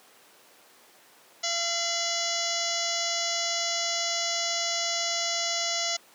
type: harmonic tone with a mistuned harmonic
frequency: 682 Hz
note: F5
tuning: 41 cents flat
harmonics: 1 / 2 / 3 / 4 / 5 / 6 / 7 / 8 / 9 / 10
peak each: -34 / -40 / -35 / -37 / -37 / -35 / -36 / -34 / -34 / -35 dBFS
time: 1.43-5.97 s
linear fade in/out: 10 ms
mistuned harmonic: 4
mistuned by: +120 cents
effects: pink hiss -55 dBFS RMS until 6.14 s + high-pass 400 Hz 12 dB/octave